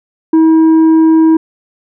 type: tone with tanh clipping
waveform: triangle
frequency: 321 Hz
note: E4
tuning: 46 cents flat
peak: -5 dBFS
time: 0.33-1.37 s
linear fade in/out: 5 ms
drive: 9 dB
effects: none